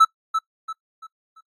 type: tone with echo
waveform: triangle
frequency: 1312 Hz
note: E6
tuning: 9 cents flat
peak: -7 dBFS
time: 0-0.05 s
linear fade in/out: 10 ms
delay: 340 ms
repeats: 4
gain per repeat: -9 dB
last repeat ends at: 1.41 s
effects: noise-tail reverb RT60 0.1 s tail -22 dB re dry + AAC 32 kbps